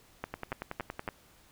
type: two click trains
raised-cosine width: 0.5 ms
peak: -21 / -19 dBFS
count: 9 / 4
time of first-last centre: 0.34-1.088 / 0.24-1.078 s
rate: 10.7 / 3.58 Hz
effects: pink hiss -61 dBFS RMS until 1.51 s